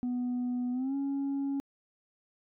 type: tone with pitch glide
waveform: sine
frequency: 246.9 to 277.1 Hz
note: B3 to C#4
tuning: 0 to -1 cents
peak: -27 dBFS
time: 0.03-1.6 s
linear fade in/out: 0 ms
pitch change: +199 cents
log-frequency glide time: 0.72-0.95 s
effects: tanh soft clip ceiling -28 dBFS